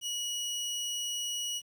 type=tone; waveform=25% pulse; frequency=2915 Hz; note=F#7; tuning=26 cents flat; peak=-29 dBFS; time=0.01-1.62 s; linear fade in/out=50 ms; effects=10-bit